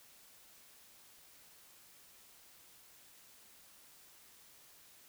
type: silence
effects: white hiss -61 dBFS RMS until 5.08 s